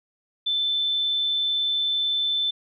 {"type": "tone", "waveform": "sine", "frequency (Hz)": 3529, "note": "A7", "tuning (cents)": 4, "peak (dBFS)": -21, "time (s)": [0.46, 2.51], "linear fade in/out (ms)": 10, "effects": []}